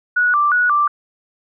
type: tone with vibrato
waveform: sine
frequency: 1312 Hz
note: E6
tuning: 9 cents flat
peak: -12 dBFS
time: 0.16-0.88 s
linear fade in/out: 10 ms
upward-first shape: square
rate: 2.8 Hz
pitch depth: 190 cents each way
effects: none